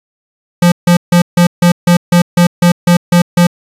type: tone bursts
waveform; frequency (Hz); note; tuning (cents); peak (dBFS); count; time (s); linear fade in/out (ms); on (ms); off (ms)
square; 174.61; F3; 0; -5; 12; 0.62-3.47; 5; 100; 150
effects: resampled to 32000 Hz + 7-bit